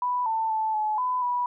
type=tone with pitch steps; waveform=sine; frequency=988 / 891 / 876 / 856 / 1003 / 979 Hz; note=B5 / A5 / A5 / A5 / B5 / B5; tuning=0 / +22 / -8 / -48 / +26 / -15 cents; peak=-23 dBFS; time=0.02-1.46 s; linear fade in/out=2 ms; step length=240 ms; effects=none